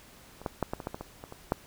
clicks, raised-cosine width 1 ms, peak -30 / -16 / -13 / -17 / -24 / -18 / -22 / -23 / -27 / -28 / -11 dBFS, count 11, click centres 0.416 / 0.462 / 0.627 / 0.735 / 0.802 / 0.871 / 0.945 / 1.01 / 1.239 / 1.324 / 1.521 s, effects pink hiss -54 dBFS RMS until 1.66 s

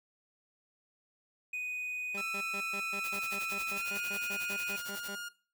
triangle tone, 2489 Hz, D#7, in tune, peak -33 dBFS, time 1.53-4.77 s, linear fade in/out 5 ms
15% pulse tone bursts, 200 Hz, G3, 35 cents sharp, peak -36 dBFS, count 16, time 2.14-5.156 s, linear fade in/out 10 ms, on 76 ms, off 120 ms
sawtooth tone with pitch glide, 1331 to 1418.3 Hz, E6 to F6, +16 to +26 cents, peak -36 dBFS, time 2.17-5.29 s, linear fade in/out 10 ms, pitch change +110 cents, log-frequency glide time 3.73-3.93 s
white noise with tremolo, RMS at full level -43 dBFS, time 3.04-5.08 s, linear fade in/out 0 ms, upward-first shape sine, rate 11 Hz, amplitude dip 95%
effects noise-tail reverb RT60 0.4 s tail -20 dB re dry

